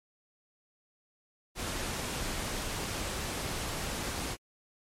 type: noise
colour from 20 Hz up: pink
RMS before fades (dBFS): -35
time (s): 1.55-4.37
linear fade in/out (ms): 50
effects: low-pass 11000 Hz 12 dB/octave + MP3 64 kbps

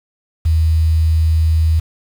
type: tone with quantisation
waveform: sine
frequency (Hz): 80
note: D#2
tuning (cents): +49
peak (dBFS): -10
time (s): 0.45-1.8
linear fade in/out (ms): 10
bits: 6
effects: none

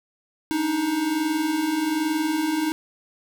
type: tone pair together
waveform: square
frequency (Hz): 292.8 / 314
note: D4 / D#4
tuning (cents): -5 / +16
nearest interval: minor second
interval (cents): 121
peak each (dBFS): -30 / -23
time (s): 0.51-2.72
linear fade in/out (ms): 0
effects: none

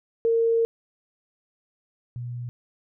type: tone pair in turn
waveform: sine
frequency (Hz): 458.4 / 121.41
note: A#4 / B2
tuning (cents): -29 / -29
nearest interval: octave + major seventh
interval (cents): 2300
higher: first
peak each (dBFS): -18 / -30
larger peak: first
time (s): 0.25-0.65 / 2.16-2.49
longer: first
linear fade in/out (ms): 0
effects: none

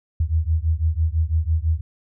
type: beating tone pair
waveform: sine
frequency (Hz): 77.7 / 83.7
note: D#2 / E2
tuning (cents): -2 / +27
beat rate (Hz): 6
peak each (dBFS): -20 / -21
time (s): 0.2-1.81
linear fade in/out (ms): 5
effects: none

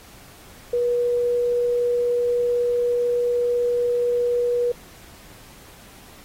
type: tone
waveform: sine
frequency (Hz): 483.5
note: B4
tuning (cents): -37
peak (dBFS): -18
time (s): 0.73-4.72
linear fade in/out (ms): 5
effects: pink hiss -47 dBFS RMS until 6.24 s + AAC 48 kbps

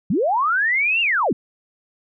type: linear two-way sweep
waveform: sine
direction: up then down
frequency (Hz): 147.4 to 2831 to 147.4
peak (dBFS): -16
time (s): 0.1-1.33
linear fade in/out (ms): 5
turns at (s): 1.01
effects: none

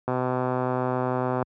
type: click train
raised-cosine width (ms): 1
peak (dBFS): -12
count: 172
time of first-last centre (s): 0.08-1.426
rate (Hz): 127
effects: high-pass 80 Hz 12 dB/octave

